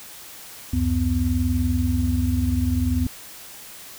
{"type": "tone cluster", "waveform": "sine", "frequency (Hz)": [70.8, 91.3, 251.1], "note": ["C#2", "F#2", "B3"], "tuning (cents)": [37, -23, 29], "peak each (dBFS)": -23, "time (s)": [0.73, 3.07], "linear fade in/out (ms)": 5, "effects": ["white hiss -41 dBFS RMS until 3.98 s"]}